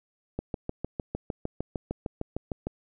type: click train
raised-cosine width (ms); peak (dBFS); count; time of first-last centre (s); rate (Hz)
2; -17; 16; 0.39-2.67; 6.58
effects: none